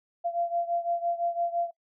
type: beating tone pair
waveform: sine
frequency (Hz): 686 / 691.9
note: F5 / F5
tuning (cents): -31 / -16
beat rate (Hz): 5.9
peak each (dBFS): -28 / -31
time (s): 0.24-1.71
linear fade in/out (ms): 20
effects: noise-tail reverb RT60 0.1 s tail -21 dB re dry